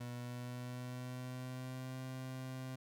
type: tone with pitch glide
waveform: 30% pulse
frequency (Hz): 121.9 to 129.9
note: B2 to C3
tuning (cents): -22 to -12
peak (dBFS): -40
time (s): 0-2.76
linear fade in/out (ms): 10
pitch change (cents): +110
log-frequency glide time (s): 0.14-2
effects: none